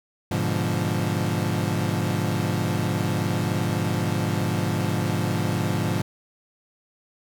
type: chord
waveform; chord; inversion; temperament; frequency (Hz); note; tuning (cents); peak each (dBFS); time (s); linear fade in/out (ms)
30% pulse; G# diminished seventh; none; equal; 103.83 / 123.47 / 146.83 / 174.61; G#2 / B2 / D3 / F3; 0 / 0 / 0 / 0; -24 / -27 / -26 / -25; 0.31-6.02; 5
effects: none